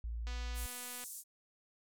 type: tone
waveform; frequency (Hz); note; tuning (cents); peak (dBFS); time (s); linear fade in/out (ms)
sine; 57.2; A#1; -32; -37; 0.04-0.66; 0
type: click train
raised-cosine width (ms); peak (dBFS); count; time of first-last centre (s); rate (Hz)
0.2; -32; 191; 0.27-1.039; 247
type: band-pass noise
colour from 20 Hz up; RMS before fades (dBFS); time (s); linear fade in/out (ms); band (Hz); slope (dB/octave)
pink; -47; 0.54-1.24; 50; 7200 to 14000; 24
effects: none